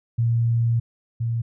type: tone pair in turn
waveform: sine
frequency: 116.54 / 116.07 Hz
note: A#2 / A#2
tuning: 0 / -7 cents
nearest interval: unison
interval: 7 cents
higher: first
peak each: -17 / -21 dBFS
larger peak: first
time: 0.18-0.8 / 1.2-1.42 s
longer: first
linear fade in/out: 10 ms
effects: none